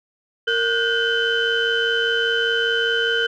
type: tone cluster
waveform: sine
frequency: 461.6 / 1452 / 1557 / 3048 Hz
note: A#4 / F#6 / G6 / G7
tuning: -17 / -33 / -12 / -49 cents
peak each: -22 dBFS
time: 0.47-3.27 s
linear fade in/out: 10 ms
effects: tanh soft clip ceiling -11 dBFS